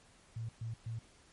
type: tone bursts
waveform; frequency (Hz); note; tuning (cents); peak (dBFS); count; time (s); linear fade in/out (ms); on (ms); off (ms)
sine; 113.7; A#2; -43; -37; 3; 0.36-0.99; 5; 130; 120
effects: pink hiss -63 dBFS RMS until 1.32 s + MP3 48 kbps